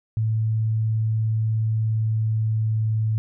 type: tone with pitch glide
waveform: sine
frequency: 110.4 to 109.7 Hz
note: A2 to A2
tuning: +6 to -5 cents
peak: -19 dBFS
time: 0.17-3.18 s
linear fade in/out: 0 ms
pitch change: -11 cents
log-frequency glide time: 1.65-2.99 s
effects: none